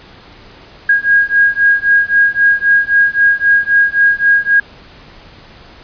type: beating tone pair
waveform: sine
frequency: 1633 / 1636.8 Hz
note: G#6 / G#6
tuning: -30 / -26 cents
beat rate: 3.8 Hz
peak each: -11 dBFS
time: 0.89-4.6 s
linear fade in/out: 5 ms
effects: pink hiss -39 dBFS RMS until 5.83 s + resampled to 11025 Hz